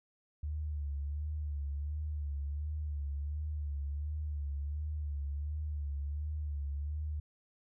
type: tone with vibrato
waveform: sine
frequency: 73.42 Hz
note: D2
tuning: in tune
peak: -34 dBFS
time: 0.43-7.2 s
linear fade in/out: 5 ms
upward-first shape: sine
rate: 1.4 Hz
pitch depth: 65 cents each way
effects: none